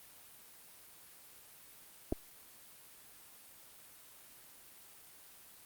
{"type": "clicks", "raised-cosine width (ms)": 2, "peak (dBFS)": [-20, -23], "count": 2, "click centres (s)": [2.124, 2.127], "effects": ["white hiss -57 dBFS RMS until 5.65 s", "Opus 32 kbps"]}